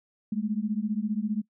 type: beating tone pair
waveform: sine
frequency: 205.2 / 220.2 Hz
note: G#3 / A3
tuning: -21 / +2 cents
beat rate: 15 Hz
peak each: -29 dBFS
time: 0.32-1.42 s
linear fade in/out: 5 ms
effects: noise-tail reverb RT60 0.1 s tail -21 dB re dry